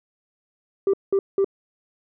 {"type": "tone bursts", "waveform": "sine", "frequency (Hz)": 392, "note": "G4", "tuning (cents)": 0, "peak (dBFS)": -14, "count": 3, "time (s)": [0.87, 1.445], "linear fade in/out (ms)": 2, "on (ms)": 65, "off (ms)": 190, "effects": ["tanh soft clip ceiling -14 dBFS"]}